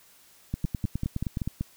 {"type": "two click trains", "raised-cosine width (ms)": 5, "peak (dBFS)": [-16, -16], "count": [10, 6], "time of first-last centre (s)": [[0.54, 1.476], [0.65, 1.61]], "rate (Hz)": [9.62, 5.21], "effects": ["white hiss -57 dBFS RMS until 1.76 s"]}